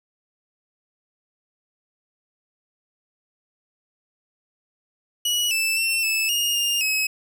sawtooth tone with pitch steps, 2921 / 2641 / 2699 / 2620 / 2847 / 2816 / 2561 Hz, F#7 / E7 / E7 / E7 / F7 / F7 / D#7, -23 / +3 / +40 / -11 / +33 / +14 / +49 cents, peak -17 dBFS, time 5.25-7.07 s, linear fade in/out 5 ms, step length 260 ms, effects none

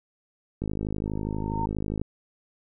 click train, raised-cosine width 3 ms, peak -17 dBFS, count 74, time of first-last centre 0.62-2.016 s, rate 52.3 Hz
sine tone with exponential growth, 914 Hz, A#5, 34 cents flat, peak -25 dBFS, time 1.06-1.66 s, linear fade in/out 5 ms, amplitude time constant 130 ms
effects none

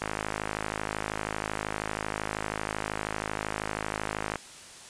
click train, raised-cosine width 0.5 ms, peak -14 dBFS, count 230, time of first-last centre 0.02-4.357 s, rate 52.8 Hz, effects white hiss -47 dBFS RMS until 4.89 s + resampled to 22050 Hz

